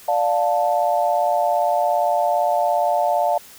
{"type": "chord", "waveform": "sine", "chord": "D minor", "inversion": "none", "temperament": "just", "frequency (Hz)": [587.3, 704.8, 881], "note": ["D5", "F5", "A5"], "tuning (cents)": [0, 16, 2], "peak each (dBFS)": [-21, -19, -22], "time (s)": [0.08, 3.38], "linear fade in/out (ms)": 5, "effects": ["white hiss -44 dBFS RMS until 3.58 s"]}